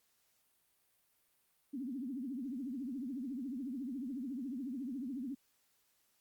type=tone with vibrato; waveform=sine; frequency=259.3 Hz; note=C4; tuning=15 cents flat; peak=-38 dBFS; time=1.73-5.35 s; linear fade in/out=10 ms; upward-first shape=triangle; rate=14 Hz; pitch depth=240 cents each way; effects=white hiss -75 dBFS RMS until 6.2 s + Opus 48 kbps

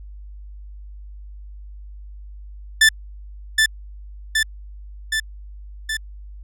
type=tone with echo; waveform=sawtooth; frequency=1760 Hz; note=A6; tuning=in tune; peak=-6 dBFS; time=2.81-2.89 s; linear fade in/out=5 ms; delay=770 ms; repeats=4; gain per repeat=-3 dB; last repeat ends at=5.97 s; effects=added 50 Hz sine -35 dBFS peak until 6.43 s + low-pass 11000 Hz 12 dB/octave

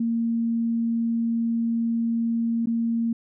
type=tone with dropouts; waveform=sine; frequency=230.6 Hz; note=A#3; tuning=19 cents flat; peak=-21 dBFS; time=0-3.13 s; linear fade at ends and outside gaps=5 ms; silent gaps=2.659-2.67 s; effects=none

